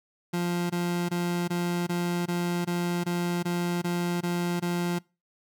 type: tone bursts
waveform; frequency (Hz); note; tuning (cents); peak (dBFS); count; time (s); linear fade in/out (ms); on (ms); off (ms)
30% pulse; 174.61; F3; 0; -23; 12; 0.33-4.99; 10; 370; 20
effects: noise-tail reverb RT60 0.3 s tail -25 dB re dry